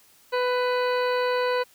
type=harmonic tone; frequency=497.3 Hz; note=B4; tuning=12 cents sharp; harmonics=1 / 2 / 3 / 4 / 5 / 6 / 8 / 9; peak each=-23 / -28 / -32 / -37 / -38 / -42 / -39 / -42 dBFS; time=0.32-1.64 s; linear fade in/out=20 ms; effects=white hiss -57 dBFS RMS until 1.74 s